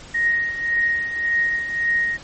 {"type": "tone with tremolo", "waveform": "sine", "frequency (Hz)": 1871, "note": "A#6", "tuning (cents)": 6, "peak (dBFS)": -15, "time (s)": [0.14, 2.17], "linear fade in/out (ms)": 10, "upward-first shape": "triangle", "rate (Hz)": 1.8, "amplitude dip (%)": 70, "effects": ["pink hiss -41 dBFS RMS until 2.23 s", "MP3 32 kbps"]}